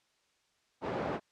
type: band-pass noise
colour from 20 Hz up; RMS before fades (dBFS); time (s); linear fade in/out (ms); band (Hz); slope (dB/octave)
white; -35; 0.81-1.2; 50; 120 to 730; 12
effects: white hiss -73 dBFS RMS until 1.31 s + low-pass 6000 Hz 12 dB/octave